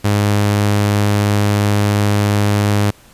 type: tone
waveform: sawtooth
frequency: 102.9 Hz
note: G#2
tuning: 16 cents flat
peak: -8 dBFS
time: 0.04-2.91 s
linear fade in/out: 10 ms
effects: pink hiss -46 dBFS RMS until 3.13 s + resampled to 32000 Hz